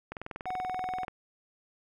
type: click train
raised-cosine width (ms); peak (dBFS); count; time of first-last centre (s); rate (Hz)
0.5; -23; 21; 0.12-1.082; 20.8
type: tone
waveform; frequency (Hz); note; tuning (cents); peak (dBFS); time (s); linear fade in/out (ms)
triangle; 740; F#5; 0; -30; 0.46-1.05; 5
effects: none